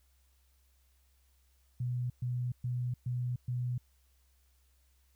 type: tone bursts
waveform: sine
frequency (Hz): 123.6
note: B2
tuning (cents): +2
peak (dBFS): -31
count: 5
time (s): 1.8-3.78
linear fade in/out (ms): 5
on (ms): 300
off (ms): 120
effects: added 65 Hz sine -66 dBFS peak until 5.15 s + white hiss -74 dBFS RMS until 5.15 s